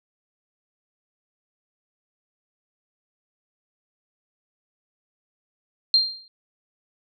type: tone with exponential decay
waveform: sine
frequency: 4186 Hz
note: C8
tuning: in tune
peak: -11 dBFS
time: 5.94-6.28 s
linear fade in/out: 1 ms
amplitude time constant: 72 ms
effects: none